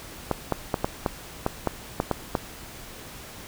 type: clicks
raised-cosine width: 1 ms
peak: -8 dBFS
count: 10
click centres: 0.313 / 0.523 / 0.742 / 0.845 / 1.062 / 1.464 / 1.673 / 2.001 / 2.113 / 2.352 s
effects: pink hiss -42 dBFS RMS until 3.47 s